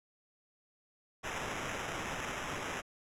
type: noise with sample-and-hold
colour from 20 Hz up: violet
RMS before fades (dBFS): -39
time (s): 1.23-2.82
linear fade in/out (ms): 20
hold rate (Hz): 4410
effects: low-pass 9000 Hz 12 dB/octave